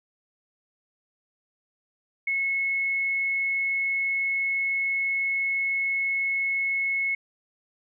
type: tone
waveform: sine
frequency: 2187 Hz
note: C#7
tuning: 24 cents flat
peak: -23 dBFS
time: 2.27-7.15 s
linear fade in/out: 5 ms
effects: none